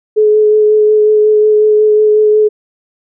sine tone with vibrato, 426.1 Hz, G#4, 44 cents sharp, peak -5 dBFS, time 0.16-2.49 s, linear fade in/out 20 ms, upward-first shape sine, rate 5.5 Hz, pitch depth 13 cents each way, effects none

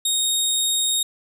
20% pulse tone, 3729 Hz, A#7, in tune, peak -13 dBFS, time 0.05-1.03 s, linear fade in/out 5 ms, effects none

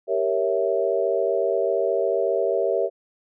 sine chord, G diminished seventh, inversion none, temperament equal, 392 / 466.2 / 554.4 / 659.3 Hz, G4 / Bb4 / Db5 / Fb5, 0 / 0 / 0 / 0 cents, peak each -25 dBFS, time 0.07-2.9 s, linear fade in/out 50 ms, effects none

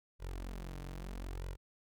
sawtooth tone with flanger, 45.13 Hz, F#1, 42 cents flat, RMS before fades -43 dBFS, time 0.19-1.57 s, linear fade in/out 50 ms, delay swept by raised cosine 2 to 6.7 ms, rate 0.78 Hz, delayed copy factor +0.8, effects none

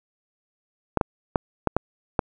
clicks, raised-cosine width 1 ms, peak -5 dBFS, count 6, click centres 0.973 / 1.012 / 1.358 / 1.673 / 1.766 / 2.192 s, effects none

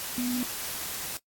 sine tone in noise, 246.9 Hz, B3, in tune, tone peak -27 dBFS, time 0.18-0.43 s, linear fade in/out 0 ms, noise white, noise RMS -35 dBFS, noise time 0-1.17 s, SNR +5 dB, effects noise-tail reverb RT60 0.1 s tail -20 dB re dry + AAC 64 kbps

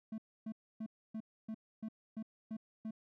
triangle tone bursts, 220 Hz, A3, in tune, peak -37 dBFS, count 9, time 0.12-2.909 s, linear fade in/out 5 ms, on 61 ms, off 280 ms, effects none

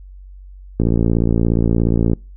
click train, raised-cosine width 3 ms, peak -3 dBFS, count 77, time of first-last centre 0.8-2.133 s, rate 57 Hz, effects noise-tail reverb RT60 0.3 s tail -26 dB re dry + added 47 Hz sine -35 dBFS peak until 2.36 s

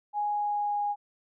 sine tone with pitch glide, 830 to 822.4 Hz, G#5 to G#5, -1 to -17 cents, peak -26 dBFS, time 0.13-0.96 s, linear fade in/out 50 ms, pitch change -16 cents, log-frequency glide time 0.3-0.84 s, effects none

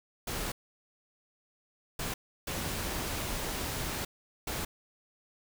pink noise bursts at uneven times, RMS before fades -35 dBFS, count 4, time 0.27-0.52 / 1.99-2.14 / 2.47-4.05 / 4.47-4.65 s, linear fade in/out 5 ms, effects none

